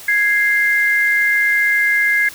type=tone pair together; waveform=sine; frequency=1657.8 / 2093 Hz; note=G#6 / C7; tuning=-4 / 0 cents; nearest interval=major third; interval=404 cents; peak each=-15 dBFS; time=0.08-2.29 s; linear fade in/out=5 ms; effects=white hiss -36 dBFS RMS until 2.34 s